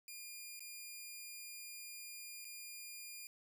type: tone with dropouts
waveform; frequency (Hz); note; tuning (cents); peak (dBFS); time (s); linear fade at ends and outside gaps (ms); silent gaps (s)
10% pulse; 2415; D7; +48; -39; 0.08-3.27; 1; 0.594-0.605 / 2.446-2.451
effects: none